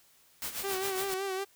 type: noise with tremolo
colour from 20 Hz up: white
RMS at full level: -35 dBFS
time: 0.42-1.14 s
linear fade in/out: 0 ms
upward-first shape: sine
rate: 7.3 Hz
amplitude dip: 70%
type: tone with vibrato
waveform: sawtooth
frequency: 385.1 Hz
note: G4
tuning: 31 cents flat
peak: -28 dBFS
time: 0.63-1.45 s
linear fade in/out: 20 ms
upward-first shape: sine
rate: 5.3 Hz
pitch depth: 50 cents each way
effects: white hiss -63 dBFS RMS until 1.55 s